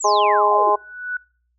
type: exponential sweep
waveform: sine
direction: down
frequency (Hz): 8060 to 329.5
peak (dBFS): -25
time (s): 0-0.7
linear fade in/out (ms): 10
type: harmonic tone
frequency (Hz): 207.7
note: G#3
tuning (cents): 0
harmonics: 2 / 3 / 4 / 5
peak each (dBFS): -21 / -21 / -18 / -17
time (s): 0.04-0.76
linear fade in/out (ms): 10
type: tone with exponential growth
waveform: sine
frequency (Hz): 1480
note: F#6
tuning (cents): 0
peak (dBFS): -20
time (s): 0.52-1.17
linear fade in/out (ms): 5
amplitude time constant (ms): 140
effects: noise-tail reverb RT60 0.4 s tail -24 dB re dry + added 60 Hz sine -65 dBFS peak until 1.58 s